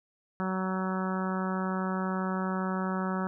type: harmonic tone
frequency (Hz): 187.6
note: F#3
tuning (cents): +24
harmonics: 1 / 2 / 3 / 4 / 5 / 6 / 7 / 8 / 9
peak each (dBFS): -30 / -38 / -40 / -41 / -39 / -41 / -38 / -43 / -46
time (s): 0.4-3.27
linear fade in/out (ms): 0
effects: none